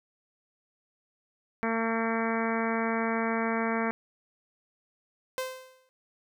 harmonic tone, 226.7 Hz, A#3, 48 cents flat, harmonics 1 / 2 / 3 / 4 / 5 / 6 / 7 / 8 / 9 / 10, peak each -30 / -33 / -35 / -36 / -37 / -38 / -38 / -39 / -40 / -40 dBFS, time 1.63-3.91 s, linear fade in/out 0 ms
sawtooth tone with exponential decay, 517 Hz, C5, 21 cents flat, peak -24 dBFS, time 5.38-5.89 s, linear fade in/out 0 ms, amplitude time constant 110 ms
effects none

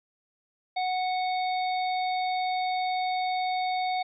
harmonic tone, 738 Hz, F#5, 5 cents flat, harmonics 1 / 3 / 5 / 6, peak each -26 / -36 / -40 / -42 dBFS, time 0.76-4.03 s, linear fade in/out 10 ms, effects none

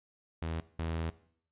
sawtooth tone pair in turn, 81.6 / 81.6 Hz, E2 / E2, -17 / -17 cents, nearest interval unison, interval 0 cents, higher neither, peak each -30 / -29 dBFS, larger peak second, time 0.42-0.6 / 0.79-1.1 s, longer second, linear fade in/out 0 ms, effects noise-tail reverb RT60 0.6 s tail -18 dB re dry + resampled to 8000 Hz

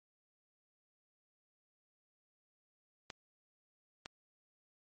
clicks, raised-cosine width 0.2 ms, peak -25 dBFS, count 2, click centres 3.102 / 4.059 s, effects MP3 48 kbps

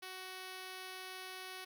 5% pulse tone, 373.1 Hz, F#4, 14 cents sharp, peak -34 dBFS, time 0.02-1.65 s, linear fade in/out 10 ms, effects none

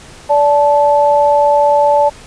sine tone pair together, 580 / 872.5 Hz, D5 / A5, -22 / -15 cents, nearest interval perfect fifth, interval 707 cents, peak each -10 dBFS, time 0.29-2.1 s, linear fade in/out 20 ms, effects pink hiss -37 dBFS RMS until 2.26 s + resampled to 22050 Hz

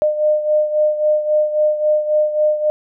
sine beating tone pair, 606 / 609.7 Hz, D#5 / D#5, -46 / -35 cents, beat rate 3.7 Hz, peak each -14 / -20 dBFS, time 0.02-2.7 s, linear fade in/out 0 ms, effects none

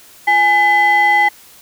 triangle ring-modulated tone, 590 Hz, D5, 8 cents sharp, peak -4 dBFS, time 0.27-1.29 s, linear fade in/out 10 ms, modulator 1420 Hz, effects white hiss -43 dBFS RMS until 1.61 s

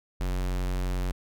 square tone, 45.66 Hz, F#1, 22 cents flat, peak -27 dBFS, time 0.2-1.12 s, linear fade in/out 10 ms, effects none

